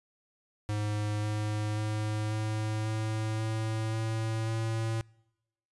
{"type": "tone with pitch steps", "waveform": "square", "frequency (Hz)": [105.1, 106.14, 107.18, 108.24, 109.31, 110.39, 111.48, 112.58], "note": ["G#2", "G#2", "A2", "A2", "A2", "A2", "A2", "A2"], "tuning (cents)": [21, 38, -45, -28, -11, 6, 23, 40], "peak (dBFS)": -30, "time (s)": [0.69, 5.01], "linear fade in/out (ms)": 0, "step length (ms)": 540, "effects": ["noise-tail reverb RT60 0.9 s tail -26 dB re dry", "resampled to 24000 Hz"]}